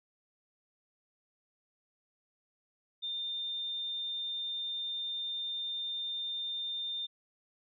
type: tone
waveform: sine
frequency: 3610 Hz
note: A7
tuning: 44 cents sharp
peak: -34 dBFS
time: 3.02-7.07 s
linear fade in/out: 20 ms
effects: none